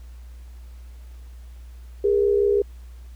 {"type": "tone pair together", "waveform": "sine", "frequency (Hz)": [406.7, 472.5], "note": ["G#4", "A#4"], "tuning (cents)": [-36, 23], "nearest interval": "minor third", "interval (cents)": 259, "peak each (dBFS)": [-17, -23], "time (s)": [2.04, 2.62], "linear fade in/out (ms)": 5, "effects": ["added 60 Hz sine -38 dBFS peak until 3.15 s", "pink hiss -58 dBFS RMS until 3.15 s"]}